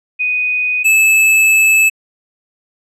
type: tone pair in turn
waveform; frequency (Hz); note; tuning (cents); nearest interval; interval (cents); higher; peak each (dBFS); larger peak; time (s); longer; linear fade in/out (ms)
sine / square; 2489 / 2611; D#7 / E7; 0 / -17; minor second; 83; second; -13 / -8; second; 0.19-0.84 / 0.84-1.9; second; 20
effects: low-pass 12000 Hz 12 dB/octave